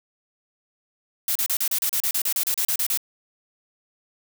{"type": "noise bursts", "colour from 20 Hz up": "blue", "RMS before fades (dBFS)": -23, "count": 16, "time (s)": [1.28, 2.974], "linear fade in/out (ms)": 2, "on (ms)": 74, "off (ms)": 34, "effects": []}